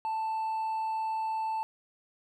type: tone with hard clipping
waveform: sine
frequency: 883 Hz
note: A5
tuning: 6 cents sharp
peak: -30 dBFS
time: 0.05-1.63 s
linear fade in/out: 0 ms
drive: 2 dB
effects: none